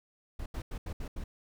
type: noise bursts at uneven times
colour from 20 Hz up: brown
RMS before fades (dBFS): -37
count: 6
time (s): 0.39-0.46 / 0.54-0.62 / 0.71-0.78 / 0.86-0.93 / 1-1.08 / 1.16-1.24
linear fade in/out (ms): 5
effects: none